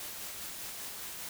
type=noise with tremolo; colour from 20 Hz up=white; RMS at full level=-41 dBFS; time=0-1.29 s; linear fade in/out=2 ms; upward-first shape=sine; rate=5 Hz; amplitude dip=25%; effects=none